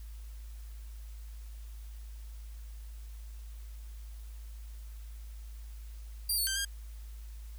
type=tone with pitch steps; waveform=10% pulse; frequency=4731 / 4430 / 1566 / 1610 Hz; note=D8 / C#8 / G6 / G6; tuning=+12 / -2 / -2 / +46 cents; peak=-22 dBFS; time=6.29-6.65 s; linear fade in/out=5 ms; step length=90 ms; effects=added 54 Hz sine -42 dBFS peak until 7.58 s + white hiss -61 dBFS RMS until 7.58 s